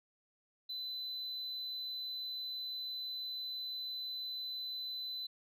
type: tone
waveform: sine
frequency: 4017 Hz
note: B7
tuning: 29 cents sharp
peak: -36 dBFS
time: 0.69-5.27 s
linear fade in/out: 10 ms
effects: tanh soft clip ceiling -38 dBFS